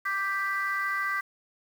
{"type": "chord", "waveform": "sine", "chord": "G major", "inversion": "second", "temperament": "equal", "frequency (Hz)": [1174.7, 1568, 1975.5], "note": ["D6", "G6", "B6"], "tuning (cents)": [0, 0, 0], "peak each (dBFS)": -30, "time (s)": [0.05, 1.21], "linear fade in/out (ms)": 10, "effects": ["tanh soft clip ceiling -20 dBFS", "8-bit"]}